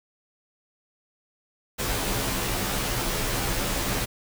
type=noise with comb filter; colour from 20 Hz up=pink; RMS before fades=-27 dBFS; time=1.78-4.06 s; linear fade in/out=20 ms; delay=13 ms; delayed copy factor=-0.9; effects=none